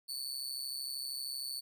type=tone with amplitude modulation; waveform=sawtooth; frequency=4476 Hz; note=C#8; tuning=16 cents sharp; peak=-31 dBFS; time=0.08-1.61 s; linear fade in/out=20 ms; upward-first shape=sine; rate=133 Hz; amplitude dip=90%; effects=none